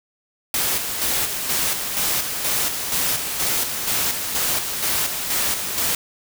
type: noise with tremolo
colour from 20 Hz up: white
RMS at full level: -21 dBFS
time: 0.54-5.95 s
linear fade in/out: 2 ms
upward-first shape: square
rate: 2.1 Hz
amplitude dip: 45%
effects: none